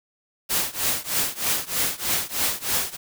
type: noise with tremolo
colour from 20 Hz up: white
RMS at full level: -21 dBFS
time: 0.49-2.97 s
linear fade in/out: 20 ms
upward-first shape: triangle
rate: 3.2 Hz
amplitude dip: 95%
effects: none